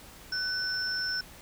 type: tone pair together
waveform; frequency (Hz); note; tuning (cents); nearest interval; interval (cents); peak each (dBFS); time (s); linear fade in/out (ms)
sine; 1500 / 5359; F#6 / E8; +23 / +28; octave + minor seventh; 2205; -32 / -31; 0.32-1.21; 5
effects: pink hiss -50 dBFS RMS until 1.41 s